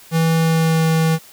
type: tone with pitch glide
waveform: square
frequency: 163.2 to 161.33 Hz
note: E3 to E3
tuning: -17 to -37 cents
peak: -14 dBFS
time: 0.11-1.19 s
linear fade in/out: 50 ms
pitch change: -20 cents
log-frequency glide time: 0.38-0.87 s
effects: white hiss -44 dBFS RMS until 1.32 s